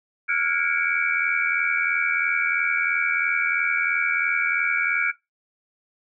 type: tone cluster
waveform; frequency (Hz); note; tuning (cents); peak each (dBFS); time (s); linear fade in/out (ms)
sine; 1367 / 1438 / 1638 / 2239 / 2322; F6 / F#6 / G#6 / C#7 / D7; -37 / -50 / -24 / +17 / -20; -31 / -25 / -28 / -25 / -25; 0.28-5.12; 20
effects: noise-tail reverb RT60 0.2 s tail -20 dB re dry